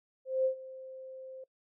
sine tone with ADSR envelope, 523.3 Hz, C5, in tune, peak -24 dBFS, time 0.25-1.44 s, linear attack 200 ms, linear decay 97 ms, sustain -19 dB, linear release 4 ms, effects noise-tail reverb RT60 0.1 s tail -22 dB re dry

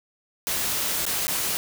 white noise with dropouts, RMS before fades -26 dBFS, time 0.47-1.57 s, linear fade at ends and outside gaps 0 ms, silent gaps 1.053-1.065 / 1.269-1.28 s, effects none

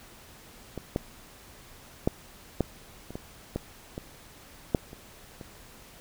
clicks, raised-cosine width 2 ms, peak -21 / -13 / -9 / -10 / -27 / -21 / -16 / -21 / -8 / -29 / -27 dBFS, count 11, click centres 0.777 / 0.961 / 2.075 / 2.607 / 3.106 / 3.155 / 3.56 / 3.979 / 4.748 / 4.931 / 5.412 s, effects pink hiss -51 dBFS RMS until 6 s

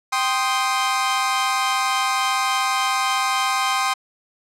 sawtooth chord, C minor, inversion second, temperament equal, 784 / 1046.5 / 1244.5 Hz, G5 / C6 / Eb6, 0 / 0 / 0 cents, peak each -20 / -18 / -21 dBFS, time 0.12-3.94 s, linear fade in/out 10 ms, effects low-pass 10000 Hz 12 dB/octave

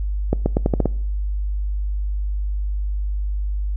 accelerating click train, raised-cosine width 2 ms, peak -4 dBFS, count 7, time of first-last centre 0.33-0.857 s, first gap 130 ms, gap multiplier 0.84, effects noise-tail reverb RT60 0.7 s tail -23 dB re dry + added 50 Hz sine -20 dBFS peak until 3.76 s

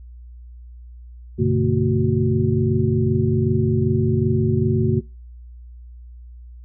sine tone cluster, 97.2 / 122.5 / 145 / 226.4 / 370.1 Hz, G2 / B2 / D3 / A3 / F#4, -14 / -14 / -22 / +50 / 0 cents, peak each -22 dBFS, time 1.38-5.01 s, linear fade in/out 20 ms, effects noise-tail reverb RT60 0.3 s tail -24 dB re dry + added 60 Hz sine -37 dBFS peak until 6.64 s

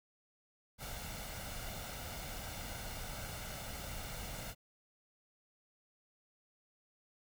pink noise with comb filter, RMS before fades -44 dBFS, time 0.78-4.55 s, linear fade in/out 50 ms, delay 1.4 ms, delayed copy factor +0.55, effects none

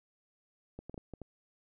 clicks, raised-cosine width 2 ms, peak -30 dBFS, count 6, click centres 0.79 / 0.896 / 0.943 / 0.978 / 1.137 / 1.217 s, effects none

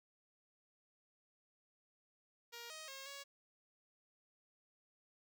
5% pulse tone with pitch steps, 471.1 / 628 / 540 / 558 Hz, A#4 / D#5 / C#5 / C#5, +18 / +16 / -45 / +11 cents, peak -37 dBFS, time 2.52-3.24 s, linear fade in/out 20 ms, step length 180 ms, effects none

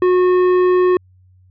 triangle tone with tanh clipping, 363.8 Hz, F#4, 29 cents flat, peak -12 dBFS, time 0.02-0.97 s, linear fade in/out 2 ms, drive 15 dB, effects added 92 Hz sine -47 dBFS peak until 1.5 s

